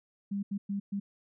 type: tone bursts at uneven times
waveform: sine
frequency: 200 Hz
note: G3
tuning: 35 cents sharp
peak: -30 dBFS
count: 4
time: 0.31-0.43 / 0.51-0.58 / 0.69-0.8 / 0.92-1 s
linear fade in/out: 10 ms
effects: none